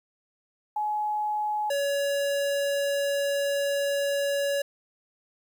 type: tone pair in turn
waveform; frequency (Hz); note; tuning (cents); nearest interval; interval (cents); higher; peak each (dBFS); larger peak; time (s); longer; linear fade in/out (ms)
sine / square; 845 / 563.7; G#5 / C#5; +30 / +29; perfect fifth; 701; first; -25; neither; 0.76-1.7 / 1.7-4.62; second; 5
effects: 10-bit